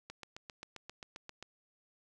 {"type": "click train", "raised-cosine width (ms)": 0.2, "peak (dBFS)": -28, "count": 11, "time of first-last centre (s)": [0.1, 1.426], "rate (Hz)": 7.54, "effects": []}